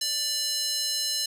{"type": "tone with high-pass filter", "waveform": "square", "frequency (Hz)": 587.3, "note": "D5", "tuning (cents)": 0, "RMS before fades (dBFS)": -28, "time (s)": [0.01, 1.26], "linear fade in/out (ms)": 5, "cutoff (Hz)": 4400, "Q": 2.3, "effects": ["resampled to 32000 Hz"]}